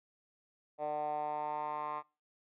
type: tone with band-pass filter sweep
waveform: 10% pulse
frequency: 150 Hz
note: D3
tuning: 37 cents sharp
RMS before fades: -37 dBFS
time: 0.78-2.03 s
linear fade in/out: 50 ms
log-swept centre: 660 to 1100 Hz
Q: 4.8
effects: noise-tail reverb RT60 0.3 s tail -23 dB re dry + resampled to 8000 Hz